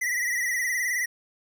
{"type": "tone with vibrato", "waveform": "square", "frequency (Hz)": 1957, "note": "B6", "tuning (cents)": -16, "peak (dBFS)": -25, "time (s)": [0.01, 1.06], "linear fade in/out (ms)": 10, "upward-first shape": "sine", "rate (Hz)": 19, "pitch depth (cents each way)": 74, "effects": []}